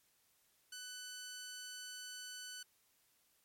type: tone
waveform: 10% pulse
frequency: 1500 Hz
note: F#6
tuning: 23 cents sharp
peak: -38 dBFS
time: 0.72-2.63 s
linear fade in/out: 5 ms
effects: white hiss -74 dBFS RMS until 3.44 s + MP3 64 kbps